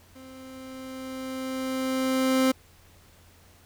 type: tone with level ramp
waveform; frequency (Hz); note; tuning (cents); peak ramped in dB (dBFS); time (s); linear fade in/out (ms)
30% pulse; 261.6; C4; 0; -42 to -16; 0.15-2.52; 10
effects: added 87 Hz sine -57 dBFS peak until 3.65 s + pink hiss -57 dBFS RMS until 3.65 s